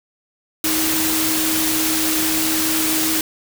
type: tone in noise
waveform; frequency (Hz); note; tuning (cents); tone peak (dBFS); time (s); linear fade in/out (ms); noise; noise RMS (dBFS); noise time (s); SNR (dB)
sine; 316.8; D#4; +31; -22; 0.64-3.21; 2; white; -20; 0.64-3.21; -5
effects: none